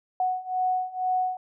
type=beating tone pair; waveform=sine; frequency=738 / 740.1 Hz; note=F#5 / F#5; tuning=-5 / 0 cents; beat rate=2.1 Hz; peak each=-28 / -26 dBFS; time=0.2-1.37 s; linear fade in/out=2 ms; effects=none